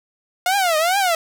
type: tone with vibrato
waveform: sawtooth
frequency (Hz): 705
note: F5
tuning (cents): +16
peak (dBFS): -12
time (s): 0.46-1.15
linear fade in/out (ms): 2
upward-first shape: triangle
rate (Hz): 2.4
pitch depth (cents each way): 260
effects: none